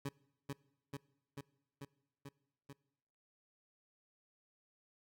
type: tone with echo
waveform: 20% pulse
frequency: 140 Hz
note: C#3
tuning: 18 cents sharp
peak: -33 dBFS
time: 0.05-0.09 s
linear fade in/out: 5 ms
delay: 440 ms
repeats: 6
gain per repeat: -2 dB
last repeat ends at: 2.73 s
effects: noise-tail reverb RT60 0.9 s tail -23 dB re dry